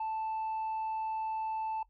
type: tone with tanh clipping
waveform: sine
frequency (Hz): 880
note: A5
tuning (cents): 0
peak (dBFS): -33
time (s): 0-1.83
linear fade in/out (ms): 5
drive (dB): 1
effects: noise-tail reverb RT60 0.1 s tail -19 dB re dry + added 45 Hz sine -64 dBFS peak until 1.89 s